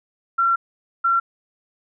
sine tone bursts at uneven times, 1363 Hz, F6, 43 cents flat, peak -15 dBFS, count 2, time 0.38-0.56 / 1.04-1.2 s, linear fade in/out 10 ms, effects none

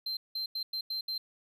triangle tone bursts at uneven times, 4127 Hz, C8, 25 cents flat, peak -31 dBFS, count 6, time 0.06-0.17 / 0.35-0.46 / 0.55-0.63 / 0.73-0.81 / 0.9-1.01 / 1.08-1.18 s, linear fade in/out 5 ms, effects none

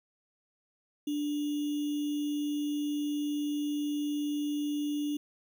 sine tone with sample-and-hold, 293.7 Hz, D4, in tune, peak -29 dBFS, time 1.07-5.17 s, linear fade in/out 5 ms, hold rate 3150 Hz, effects none

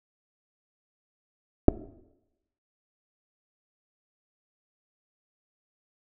clicks, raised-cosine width 2 ms, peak -3 dBFS, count 2, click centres 1.683 / 1.686 s, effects noise-tail reverb RT60 0.9 s tail -17 dB re dry

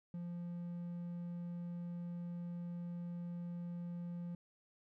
triangle tone, 173.6 Hz, F3, 10 cents flat, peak -39 dBFS, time 0.14-4.35 s, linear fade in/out 2 ms, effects none

